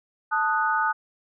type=chord; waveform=sine; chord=D# diminished; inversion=second; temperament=equal; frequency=880 / 1244.5 / 1480 Hz; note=A5 / D#6 / F#6; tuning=0 / 0 / 0 cents; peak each=-25 dBFS; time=0.31-0.93 s; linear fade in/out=20 ms; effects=none